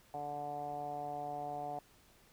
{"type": "tone with low-pass filter", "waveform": "10% pulse", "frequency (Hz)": 145.9, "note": "D3", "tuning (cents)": -11, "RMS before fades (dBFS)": -41, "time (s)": [0.14, 1.79], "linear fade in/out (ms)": 2, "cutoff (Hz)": 750, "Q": 7.3, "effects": ["pink hiss -65 dBFS RMS until 2.32 s"]}